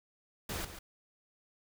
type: noise with echo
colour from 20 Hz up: pink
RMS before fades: -38 dBFS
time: 0.49-0.65 s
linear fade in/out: 5 ms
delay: 140 ms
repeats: 1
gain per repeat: -10 dB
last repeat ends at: 0.79 s
effects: none